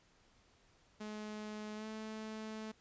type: tone with pitch glide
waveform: sawtooth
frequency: 212.7 to 217.9 Hz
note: G#3 to A3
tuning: +42 to -17 cents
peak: -39 dBFS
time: 1-2.72 s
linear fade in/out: 10 ms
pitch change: +41 cents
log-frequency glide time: 1.75-1.86 s
effects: pink hiss -69 dBFS RMS until 2.8 s + resampled to 16000 Hz

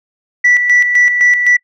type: tone with tremolo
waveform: sine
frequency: 1961 Hz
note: B6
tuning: 13 cents flat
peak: -4 dBFS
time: 0.44-1.57 s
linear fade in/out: 10 ms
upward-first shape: square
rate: 3.9 Hz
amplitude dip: 55%
effects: noise-tail reverb RT60 0.1 s tail -26 dB re dry + tanh soft clip ceiling -3 dBFS

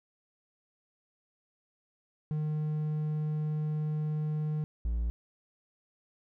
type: tone pair in turn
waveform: triangle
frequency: 152.8 / 57.73 Hz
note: D#3 / A#1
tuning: -31 / -16 cents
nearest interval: octave + perfect fourth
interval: 1685 cents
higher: first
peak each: -27 / -26 dBFS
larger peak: second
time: 2.31-4.64 / 4.85-5.1 s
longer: first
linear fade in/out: 0 ms
effects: none

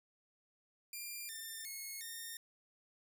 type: tone with pitch steps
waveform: 5% pulse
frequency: 2393 / 1796 / 2178 / 1829 Hz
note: D7 / A6 / C#7 / A#6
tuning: +32 / +35 / -31 / -33 cents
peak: -34 dBFS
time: 0.93-2.37 s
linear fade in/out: 2 ms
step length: 360 ms
effects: none

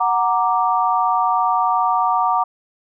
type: chord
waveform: sine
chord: Gb augmented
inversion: none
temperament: equal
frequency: 740 / 932.3 / 1174.7 Hz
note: Gb5 / Bb5 / D6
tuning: 0 / 0 / 0 cents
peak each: -19 dBFS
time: 0-2.44 s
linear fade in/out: 10 ms
effects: none

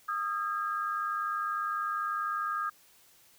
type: tone cluster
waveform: sine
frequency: 1232 / 1332 / 1619 Hz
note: D#6 / E6 / G#6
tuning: -17 / +18 / -45 cents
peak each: -31 / -38 / -37 dBFS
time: 0.08-2.7 s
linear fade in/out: 10 ms
effects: white hiss -61 dBFS RMS until 3.38 s

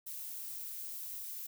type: noise with amplitude modulation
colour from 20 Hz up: violet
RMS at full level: -42 dBFS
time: 0.06-1.47 s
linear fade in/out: 10 ms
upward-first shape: sine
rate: 172 Hz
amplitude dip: 25%
effects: none

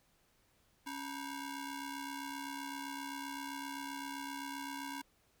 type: ring-modulated tone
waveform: sawtooth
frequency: 622.3 Hz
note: D#5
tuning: in tune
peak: -34 dBFS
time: 0.86-5.02 s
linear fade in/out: 10 ms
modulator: 345 Hz
effects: pink hiss -72 dBFS RMS until 5.4 s

